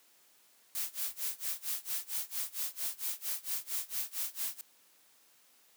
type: noise with tremolo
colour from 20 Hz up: blue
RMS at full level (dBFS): -34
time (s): 0.75-4.61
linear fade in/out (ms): 0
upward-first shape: sine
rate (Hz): 4.4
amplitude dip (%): 95
effects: white hiss -65 dBFS RMS until 5.76 s + high-pass 200 Hz 12 dB/octave